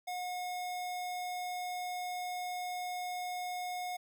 square tone, 723 Hz, F#5, 40 cents flat, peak -37 dBFS, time 0.07-3.97 s, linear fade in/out 10 ms, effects none

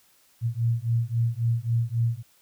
sine beating tone pair, 114.7 / 118.4 Hz, A#2 / A#2, -28 / +27 cents, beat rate 3.7 Hz, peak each -25 dBFS, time 0.41-2.23 s, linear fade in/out 50 ms, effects white hiss -61 dBFS RMS until 2.41 s

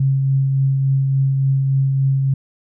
sine tone with tremolo, 135.5 Hz, C#3, 39 cents flat, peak -12 dBFS, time 0-2.34 s, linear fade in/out 5 ms, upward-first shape triangle, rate 3.5 Hz, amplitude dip 30%, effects none

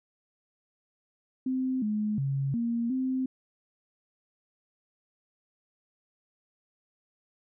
sine tone with pitch steps, 259.2 / 211.8 / 137.2 / 233.8 / 259.9 Hz, C4 / G#3 / C#3 / A#3 / C4, -16 / +34 / -17 / +5 / -11 cents, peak -26 dBFS, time 1.46-3.26 s, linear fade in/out 5 ms, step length 360 ms, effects none

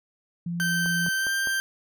sine tone, 171.7 Hz, F3, 29 cents flat, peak -27 dBFS, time 0.46-1.09 s, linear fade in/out 5 ms
40% pulse tone with pitch glide, 1553 to 1575.6 Hz, G6 to G6, -17 to +8 cents, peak -23 dBFS, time 0.6-1.6 s, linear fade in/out 0 ms, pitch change +25 cents, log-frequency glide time 1.16-1.3 s
click train, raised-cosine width 1 ms, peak -24 dBFS, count 4, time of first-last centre 0.86-1.472 s, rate 4.9 Hz
effects none

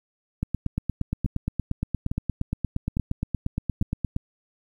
two click trains, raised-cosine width 5 ms, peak -14 / -12 dBFS, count 4 / 33, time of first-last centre 1.26-3.824 / 0.43-4.164 s, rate 1.17 / 8.57 Hz, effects 9-bit

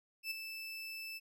30% pulse tone with ADSR envelope, 2637 Hz, E7, in tune, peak -32 dBFS, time 0.23-1.2 s, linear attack 79 ms, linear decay 12 ms, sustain -8 dB, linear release 32 ms, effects none

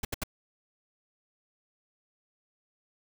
pink noise bursts, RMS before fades -31 dBFS, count 3, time 0.03-0.236 s, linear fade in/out 5 ms, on 20 ms, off 73 ms, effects none

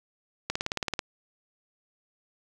click train, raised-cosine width 0.2 ms, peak -11 dBFS, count 10, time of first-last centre 0.5-0.992 s, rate 18.3 Hz, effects none

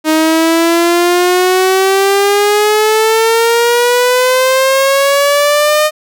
sawtooth exponential sweep, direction up, 311.1 to 614 Hz, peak -4 dBFS, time 0.04-5.91 s, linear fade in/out 50 ms, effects none

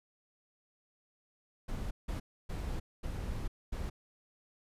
brown noise bursts at uneven times, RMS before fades -37 dBFS, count 5, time 1.68-1.91 / 2.08-2.2 / 2.49-2.8 / 3.03-3.48 / 3.72-3.9 s, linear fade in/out 10 ms, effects resampled to 32000 Hz

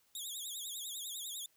15% pulse tone with vibrato, 3532 Hz, A7, 6 cents sharp, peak -34 dBFS, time 0.15-1.46 s, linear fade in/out 2 ms, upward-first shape triangle, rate 10 Hz, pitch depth 170 cents each way, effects white hiss -72 dBFS RMS until 1.56 s

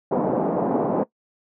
pink band-pass noise, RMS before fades -22 dBFS, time 0.11-1.04 s, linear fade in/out 10 ms, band 190 to 810 Hz, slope 24 dB/octave, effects noise-tail reverb RT60 0.1 s tail -18 dB re dry

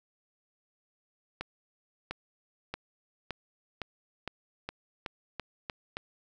accelerating click train, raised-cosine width 0.3 ms, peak -19 dBFS, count 11, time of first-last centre 1.41-5.969 s, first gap 700 ms, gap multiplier 0.9, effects none

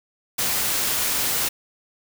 white noise, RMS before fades -23 dBFS, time 0.38-1.49 s, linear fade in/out 10 ms, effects none

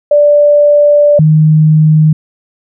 sine tone pair in turn, 586 / 155.21 Hz, D5 / D#3, -4 / -4 cents, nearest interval octave + major seventh, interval 2300 cents, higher first, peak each -3 dBFS, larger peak neither, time 0.11-1.19 / 1.19-2.13 s, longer first, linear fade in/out 5 ms, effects none

